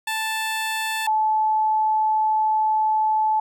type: tone pair in turn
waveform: 15% pulse / sine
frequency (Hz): 880 / 866.9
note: A5 / A5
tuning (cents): 0 / -26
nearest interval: unison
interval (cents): 26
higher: first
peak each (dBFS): -17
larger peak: neither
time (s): 0.07-1.07 / 1.07-3.4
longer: second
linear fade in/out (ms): 5
effects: none